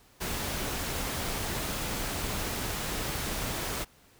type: noise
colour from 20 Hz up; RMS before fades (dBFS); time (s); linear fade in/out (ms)
pink; -33; 0.2-3.85; 20
effects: pink hiss -60 dBFS RMS until 4.19 s